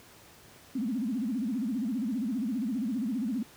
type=tone with vibrato; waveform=sine; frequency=237 Hz; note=A#3; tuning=29 cents sharp; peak=-28 dBFS; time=0.75-3.43 s; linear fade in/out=5 ms; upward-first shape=sine; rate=15 Hz; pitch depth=250 cents each way; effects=pink hiss -54 dBFS RMS until 3.56 s + high-pass 80 Hz 12 dB/octave